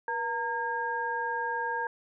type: tone cluster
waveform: sine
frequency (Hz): 481.5 / 918 / 1621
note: B4 / A#5 / G#6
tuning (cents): -44 / -27 / -42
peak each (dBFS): -37 / -31 / -33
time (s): 0.08-1.87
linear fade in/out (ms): 2
effects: none